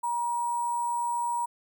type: tone with sample-and-hold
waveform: sine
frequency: 954 Hz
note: A#5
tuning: 40 cents sharp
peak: -26 dBFS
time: 0.03-1.46 s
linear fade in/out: 10 ms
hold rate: 8820 Hz
effects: none

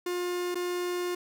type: tone with dropouts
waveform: 45% pulse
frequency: 355.7 Hz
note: F4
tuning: 32 cents sharp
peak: -29 dBFS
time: 0.06-1.15 s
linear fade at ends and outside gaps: 5 ms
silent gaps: 0.546-0.554 s
effects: none

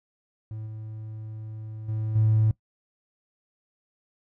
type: tone with level steps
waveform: triangle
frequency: 109 Hz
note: A2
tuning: 16 cents flat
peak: -31 / -33 / -24 / -15 dBFS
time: 0.51-2.51 s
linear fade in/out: 0 ms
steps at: 0.66 / 1.88 / 2.15 s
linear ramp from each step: 10 ms
effects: noise-tail reverb RT60 0.1 s tail -22 dB re dry + tanh soft clip ceiling -13 dBFS

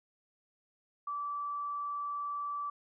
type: tone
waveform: sine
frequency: 1159 Hz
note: D6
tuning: 23 cents flat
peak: -34 dBFS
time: 1.07-2.7 s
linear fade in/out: 5 ms
effects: none

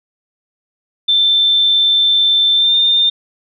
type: tone with pitch glide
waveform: sine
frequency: 3551 to 3609 Hz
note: A7 to A7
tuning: +15 to +43 cents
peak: -9 dBFS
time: 1.08-3.1 s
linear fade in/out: 10 ms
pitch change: +28 cents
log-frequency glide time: 2.55-2.73 s
effects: none

